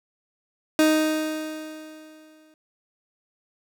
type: tone with exponential decay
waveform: 30% pulse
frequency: 311.1 Hz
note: D#4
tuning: in tune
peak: -12 dBFS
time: 0.79-2.54 s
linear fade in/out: 1 ms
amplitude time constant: 380 ms
effects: none